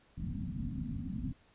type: low-pass noise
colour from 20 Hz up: white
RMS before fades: -38 dBFS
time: 0.17-1.33 s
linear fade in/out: 10 ms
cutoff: 270 Hz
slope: 96 dB/octave
effects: pink hiss -66 dBFS RMS until 1.54 s + resampled to 8000 Hz